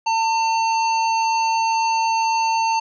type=harmonic tone; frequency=901 Hz; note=A5; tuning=41 cents sharp; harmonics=1 / 3 / 5 / 7; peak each=-17 / -27 / -31 / -34 dBFS; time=0.06-2.8 s; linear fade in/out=10 ms; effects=none